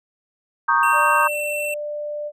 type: chord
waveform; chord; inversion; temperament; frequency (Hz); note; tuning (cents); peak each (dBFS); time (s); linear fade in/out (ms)
sine; Eb dominant seventh; second; equal with one note detuned; 932.3 / 1108.7 / 1237.3 / 1568; Bb5 / Db6 / Eb6 / G6; 0 / 0 / -10 / 0; -20; 0.68-1.28; 10
type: tone with pitch glide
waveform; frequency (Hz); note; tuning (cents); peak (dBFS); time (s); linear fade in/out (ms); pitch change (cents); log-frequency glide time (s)
square; 2720 to 2692; F7 to E7; -46 to +36; -25; 0.83-1.74; 2; -18; 1.14-1.35
type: tone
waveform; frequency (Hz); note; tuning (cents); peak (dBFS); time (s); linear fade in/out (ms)
sine; 593; D5; +17; -25; 0.92-2.32; 50
effects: none